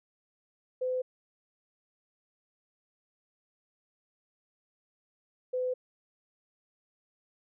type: tone pair in turn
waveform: sine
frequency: 509 / 505.8 Hz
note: C5 / B4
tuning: -48 / +41 cents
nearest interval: unison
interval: 11 cents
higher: first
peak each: -28 dBFS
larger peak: neither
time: 0.81-1.02 / 5.53-5.74 s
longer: neither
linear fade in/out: 10 ms
effects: none